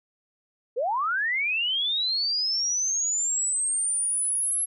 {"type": "linear sweep", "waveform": "sine", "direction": "up", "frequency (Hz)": [439.3, 11175], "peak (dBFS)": -23, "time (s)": [0.76, 4.66], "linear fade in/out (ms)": 20, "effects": []}